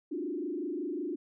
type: tone with frequency modulation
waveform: sine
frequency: 324.6 Hz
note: E4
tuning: 27 cents flat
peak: -32 dBFS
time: 0.11-1.16 s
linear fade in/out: 10 ms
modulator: 25.4 Hz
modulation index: 1.9
effects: none